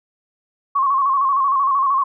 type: tone with vibrato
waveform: sine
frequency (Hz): 1092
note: C#6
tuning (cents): -26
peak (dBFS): -14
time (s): 0.75-2.04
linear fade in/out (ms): 10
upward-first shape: square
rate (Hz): 13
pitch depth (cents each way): 53
effects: none